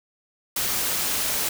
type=noise; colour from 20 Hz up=white; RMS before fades=-25 dBFS; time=0.56-1.49 s; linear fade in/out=5 ms; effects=none